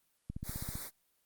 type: click train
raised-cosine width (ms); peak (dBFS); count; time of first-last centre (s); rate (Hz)
5; -27; 8; 0.3-0.755; 15.4
type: band-stop noise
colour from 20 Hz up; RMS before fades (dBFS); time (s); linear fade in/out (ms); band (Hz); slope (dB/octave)
white; -43; 0.43-0.91; 50; 2300 to 3500; 96
effects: white hiss -75 dBFS RMS until 1.25 s + Opus 32 kbps